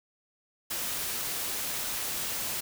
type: noise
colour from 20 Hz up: white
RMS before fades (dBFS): -33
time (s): 0.7-2.61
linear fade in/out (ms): 10
effects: none